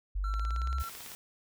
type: exponential sweep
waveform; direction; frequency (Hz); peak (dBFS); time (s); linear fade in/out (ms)
sine; up; 46.25 to 68.5; -29; 0.15-0.83; 10
type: tone with vibrato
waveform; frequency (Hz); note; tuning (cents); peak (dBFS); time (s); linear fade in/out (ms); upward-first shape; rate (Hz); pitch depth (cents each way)
triangle; 1351; E6; +42; -36; 0.24-0.89; 2; triangle; 6.8; 8
type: click train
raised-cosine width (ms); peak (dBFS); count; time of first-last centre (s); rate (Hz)
0.2; -28; 15; 0.34-1.118; 18
type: noise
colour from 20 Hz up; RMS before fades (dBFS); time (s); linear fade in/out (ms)
white; -46; 0.8-1.15; 0
effects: none